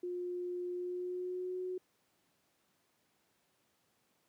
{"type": "tone with pitch glide", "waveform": "sine", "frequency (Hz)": [356.4, 367.1], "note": ["F4", "F#4"], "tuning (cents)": [35, -14], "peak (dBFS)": -36, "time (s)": [0.03, 1.78], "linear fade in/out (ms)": 5, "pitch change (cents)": 51, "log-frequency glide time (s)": [0.73, 1.6], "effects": ["pink hiss -75 dBFS RMS until 4.28 s", "high-pass 150 Hz 12 dB/octave"]}